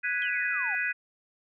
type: chord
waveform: sine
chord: G# minor seventh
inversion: third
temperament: equal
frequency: 1480 / 1661.2 / 1975.5 / 2489 Hz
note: F#6 / G#6 / B6 / D#7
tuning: 0 / 0 / 0 / 0 cents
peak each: -32 dBFS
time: 0.03-0.93 s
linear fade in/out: 20 ms
type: exponential sweep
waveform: sine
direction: down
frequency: 3252 to 731 Hz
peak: -38 dBFS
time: 0.22-0.75 s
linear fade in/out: 0 ms
effects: none